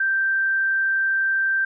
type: tone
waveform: sine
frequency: 1568 Hz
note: G6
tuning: in tune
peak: -18 dBFS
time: 0-1.65 s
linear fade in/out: 5 ms
effects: none